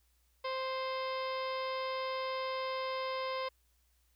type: harmonic tone with a mistuned harmonic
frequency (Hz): 523.3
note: C5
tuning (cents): 0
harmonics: 1 / 2 / 3 / 4 / 5 / 6 / 7 / 8 / 9 / 10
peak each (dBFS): -37 / -38 / -51 / -45 / -51 / -50 / -51 / -53 / -57 / -51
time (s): 0.44-3.49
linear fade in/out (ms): 10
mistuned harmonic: 10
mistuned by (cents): -64
effects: added 60 Hz sine -70 dBFS peak until 4.15 s + white hiss -75 dBFS RMS until 4.15 s